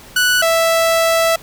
sawtooth tone pair in turn, 1480 / 659.3 Hz, F#6 / E5, 0 / 0 cents, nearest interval octave + major second, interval 1400 cents, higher first, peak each -8 dBFS, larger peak neither, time 0.16-0.42 / 0.42-1.36 s, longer second, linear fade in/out 5 ms, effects pink hiss -40 dBFS RMS until 1.42 s

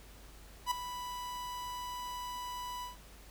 45% pulse tone with ADSR envelope, 987.8 Hz, B5, in tune, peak -27 dBFS, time 0.66-2.97 s, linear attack 52 ms, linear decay 6 ms, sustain -12 dB, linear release 140 ms, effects added 50 Hz sine -54 dBFS peak until 3.3 s + pink hiss -57 dBFS RMS until 3.3 s

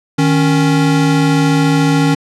square tone pair together, 155.56 / 277.2 Hz, D#3 / C#4, 0 / 0 cents, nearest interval minor seventh, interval 1000 cents, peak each -13 dBFS, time 0.18-2.15 s, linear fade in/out 10 ms, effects low-pass 8000 Hz 12 dB/octave

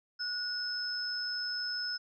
sine tone pair together, 1461 / 5206 Hz, F#6 / E8, -22 / -22 cents, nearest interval octave + minor seventh, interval 2200 cents, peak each -38 / -34 dBFS, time 0.19-1.98 s, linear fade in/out 20 ms, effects none

